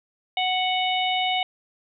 harmonic tone, 740 Hz, F#5, in tune, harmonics 1 / 3 / 4 / 5, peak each -24 / -28 / -27 / -30 dBFS, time 0.37-1.43 s, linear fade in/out 2 ms, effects none

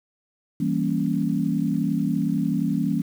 sine chord, E diminished seventh, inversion none, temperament equal, 164.81 / 196 / 233.1 / 277.2 Hz, E3 / G3 / Bb3 / Db4, 0 / 0 / 0 / 0 cents, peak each -26 dBFS, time 0.6-3.02 s, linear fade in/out 5 ms, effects 8-bit

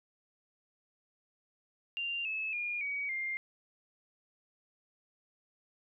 sine tone with pitch steps, 2784 / 2598 / 2424 / 2261 / 2110 Hz, F7 / E7 / D#7 / C#7 / C7, -6 / -26 / -46 / +34 / +14 cents, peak -33 dBFS, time 1.97-3.37 s, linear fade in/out 0 ms, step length 280 ms, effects none

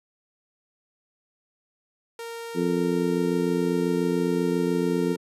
sawtooth tone, 462.3 Hz, A#4, 14 cents flat, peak -30 dBFS, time 2.19-5.16 s, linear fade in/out 2 ms
harmonic tone, 87.31 Hz, F2, in tune, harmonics 2 / 3 / 4 / 5, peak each -27 / -27 / -27 / -27 dBFS, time 2.54-5.17 s, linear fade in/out 50 ms
effects resampled to 32000 Hz

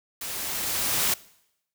white noise with level ramp, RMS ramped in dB -34 to -23 dBFS, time 0.21-1.14 s, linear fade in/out 5 ms, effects noise-tail reverb RT60 0.8 s tail -21 dB re dry

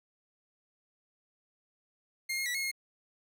sawtooth tone with pitch steps, 2126 / 2147 / 1952 / 2165 / 2148 Hz, C7 / C7 / B6 / C#7 / C7, +27 / +44 / -21 / -41 / +45 cents, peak -28 dBFS, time 2.29-2.715 s, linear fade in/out 10 ms, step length 85 ms, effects none

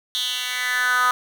10% pulse tone with high-pass filter sweep, 249.8 Hz, B3, 20 cents sharp, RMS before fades -22 dBFS, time 0.15-1.11 s, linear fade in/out 0 ms, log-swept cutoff 3500 to 1200 Hz, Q 4.7, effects none

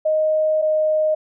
sine tone pair in turn, 622.3 / 619.9 Hz, D#5 / D#5, 0 / -7 cents, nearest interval unison, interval 7 cents, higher first, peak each -15 dBFS, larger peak neither, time 0.05-0.62 / 0.62-1.15 s, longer first, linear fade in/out 10 ms, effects none

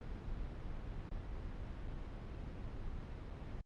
brown noise with dropouts, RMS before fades -44 dBFS, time 0.01-3.61 s, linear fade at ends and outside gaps 1 ms, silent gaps 1.091-1.114 / 1.875-1.88 / 3.303-3.307 s, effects low-pass 4000 Hz 12 dB/octave + Opus 32 kbps

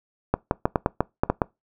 clicks, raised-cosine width 1 ms, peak -5 dBFS, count 9, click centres 0.34 / 0.511 / 0.655 / 0.758 / 0.861 / 1.006 / 1.235 / 1.3 / 1.418 s, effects noise-tail reverb RT60 0.2 s tail -23 dB re dry

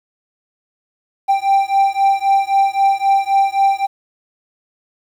triangle beating tone pair, 784 / 787.8 Hz, G5 / G5, 0 / +8 cents, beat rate 3.8 Hz, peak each -13 dBFS, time 1.28-3.87 s, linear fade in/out 20 ms, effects 8-bit

